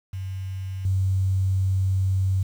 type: tone with level steps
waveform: sine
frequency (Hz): 95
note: F#2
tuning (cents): +46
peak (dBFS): -28 / -19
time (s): 0.13-2.43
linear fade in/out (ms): 5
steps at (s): 0.85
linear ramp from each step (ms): 2
effects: 8-bit